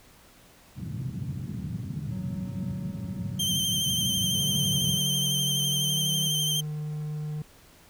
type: band-pass noise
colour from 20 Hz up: white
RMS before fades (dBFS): -34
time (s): 0.75-5.03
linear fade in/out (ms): 50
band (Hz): 100 to 170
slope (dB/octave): 24
type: tone with tremolo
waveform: triangle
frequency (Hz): 185.7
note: F#3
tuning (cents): +7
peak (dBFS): -31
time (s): 2.11-6.28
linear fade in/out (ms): 5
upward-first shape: sine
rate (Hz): 0.48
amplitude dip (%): 40
type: tone with vibrato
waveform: sawtooth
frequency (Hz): 3136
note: G7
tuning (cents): 0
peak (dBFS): -22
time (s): 3.39-6.61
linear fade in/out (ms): 10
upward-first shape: triangle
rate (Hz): 12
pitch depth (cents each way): 38
type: tone with pitch glide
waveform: triangle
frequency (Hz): 143.4 to 151.4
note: D3 to D#3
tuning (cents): -41 to -47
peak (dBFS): -28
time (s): 4.35-7.42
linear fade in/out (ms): 2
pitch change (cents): +94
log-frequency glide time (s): 5.69-6.05
effects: pink hiss -55 dBFS RMS until 7.89 s